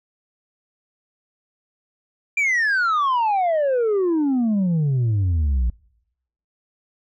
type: exponential sweep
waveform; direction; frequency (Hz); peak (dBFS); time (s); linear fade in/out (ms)
sine; down; 2394 to 56.5; -14; 2.37-5.7; 5
effects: noise-tail reverb RT60 0.8 s tail -26 dB re dry + tanh soft clip ceiling -16 dBFS